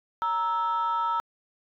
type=tone pair together; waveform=sine; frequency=932.3 / 1314.8 Hz; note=A#5 / E6; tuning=0 / -5 cents; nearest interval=tritone; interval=595 cents; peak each=-25 dBFS; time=0.22-1.2 s; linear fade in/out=0 ms; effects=tanh soft clip ceiling -20 dBFS